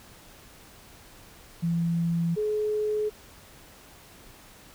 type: tone pair in turn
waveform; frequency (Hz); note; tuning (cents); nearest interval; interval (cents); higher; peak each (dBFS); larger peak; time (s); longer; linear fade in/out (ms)
sine; 168.6 / 424.8; E3 / G#4; +39 / +39; octave + major third; 1600; second; -23 / -24; first; 1.62-2.36 / 2.36-3.1; neither; 20
effects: pink hiss -51 dBFS RMS until 4.74 s